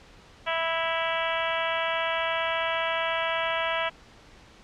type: harmonic tone with a mistuned harmonic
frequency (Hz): 328.6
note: E4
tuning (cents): -5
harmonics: 2 / 3 / 4 / 5 / 6 / 7 / 8 / 9 / 10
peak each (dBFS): -30 / -32 / -33 / -34 / -35 / -35 / -36 / -37 / -37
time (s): 0.46-3.9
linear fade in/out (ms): 20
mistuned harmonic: 8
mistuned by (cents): +22
effects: pink hiss -52 dBFS RMS until 4.63 s + low-pass 5000 Hz 12 dB/octave